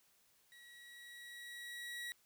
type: tone with level ramp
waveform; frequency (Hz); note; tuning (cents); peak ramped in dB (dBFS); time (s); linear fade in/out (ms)
30% pulse; 1919; A#6; +50; -55 to -39; 0.52-2.12; 0
effects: white hiss -72 dBFS RMS until 2.25 s